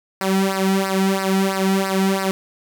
sawtooth tone with flanger, 192.4 Hz, G3, 32 cents flat, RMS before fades -19 dBFS, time 0.21-2.31 s, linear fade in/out 0 ms, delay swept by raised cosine 0.29 to 1.89 ms, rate 3 Hz, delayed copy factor -0.85, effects none

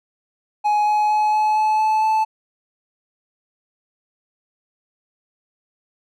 triangle tone with pitch steps, 838 / 843.8 / 849.7 / 855.6 / 861.6 / 867.6 / 873.6 Hz, G#5 / G#5 / G#5 / A5 / A5 / A5 / A5, +15 / +27 / +39 / -49 / -37 / -25 / -13 cents, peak -13 dBFS, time 0.64-2.25 s, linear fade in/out 20 ms, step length 230 ms, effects none

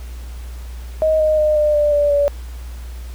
sine tone with pitch steps, 628 / 618.6 / 609.4 / 600.3 / 591.4 / 582.6 / 573.9 Hz, D#5 / D#5 / D#5 / D5 / D5 / D5 / D5, +16 / -10 / -36 / +38 / +12 / -14 / -40 cents, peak -12 dBFS, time 1.02-2.28 s, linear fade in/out 0 ms, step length 180 ms, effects added 60 Hz sine -28 dBFS peak until 3.14 s + pink hiss -44 dBFS RMS until 3.14 s

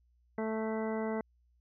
harmonic tone, 220 Hz, A3, in tune, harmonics 1 / 2 / 3 / 4 / 5 / 6 / 7 / 9, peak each -35 / -36 / -40 / -43 / -48 / -51 / -50 / -48 dBFS, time 0.38-1.21 s, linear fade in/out 2 ms, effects added 60 Hz sine -66 dBFS peak until 1.6 s

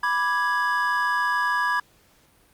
triangle chord, G# diminished, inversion first, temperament equal, 987.8 / 1174.7 / 1661.2 Hz, B5 / D6 / G#6, 0 / 0 / 0 cents, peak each -23 / -26 / -22 dBFS, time 0.03-1.8 s, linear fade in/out 5 ms, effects pink hiss -59 dBFS RMS until 2.53 s + Opus 48 kbps

